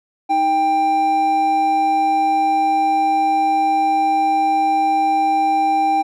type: tone pair together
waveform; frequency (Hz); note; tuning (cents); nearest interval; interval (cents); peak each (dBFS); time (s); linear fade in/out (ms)
triangle; 314.7 / 790; D#4 / G5; +20 / +13; octave + major third; 1593; -22 / -12; 0.29-6.03; 20
effects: none